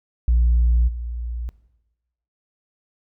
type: tone with level steps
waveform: sine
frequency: 59 Hz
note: A#1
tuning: 22 cents sharp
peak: -12 / -25 dBFS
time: 0.28-1.49 s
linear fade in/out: 0 ms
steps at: 0.87 s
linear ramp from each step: 20 ms
effects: noise-tail reverb RT60 1.0 s tail -18 dB re dry + tanh soft clip ceiling -11 dBFS